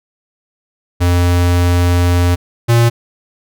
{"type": "tone pair in turn", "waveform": "square", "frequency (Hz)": [88, 117.47], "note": ["F2", "A#2"], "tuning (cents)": [14, 14], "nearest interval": "perfect fourth", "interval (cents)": 500, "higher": "second", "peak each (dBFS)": [-10, -8], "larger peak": "second", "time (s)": [[1, 2.36], [2.68, 2.9]], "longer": "first", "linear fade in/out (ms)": 20, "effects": []}